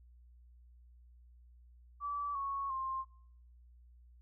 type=tone with pitch steps; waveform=sine; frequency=1154 / 1105.1 / 1058.2 Hz; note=D6 / C#6 / C6; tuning=-31 / -6 / +19 cents; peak=-35 dBFS; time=2-3.05 s; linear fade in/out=50 ms; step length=350 ms; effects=noise-tail reverb RT60 0.7 s tail -23 dB re dry + added 60 Hz sine -57 dBFS peak until 4.21 s